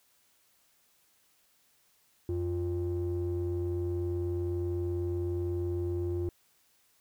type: ring-modulated tone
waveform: triangle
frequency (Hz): 129.8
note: C3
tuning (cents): -13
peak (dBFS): -23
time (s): 2.29-6.29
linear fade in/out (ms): 0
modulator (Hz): 219
effects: tanh soft clip ceiling -24 dBFS + white hiss -68 dBFS RMS until 7 s